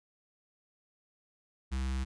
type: tone with notch filter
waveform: square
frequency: 65.41 Hz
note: C2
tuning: in tune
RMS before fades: -33 dBFS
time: 1.71-2.05 s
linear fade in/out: 20 ms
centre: 540 Hz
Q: 0.73
effects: resampled to 22050 Hz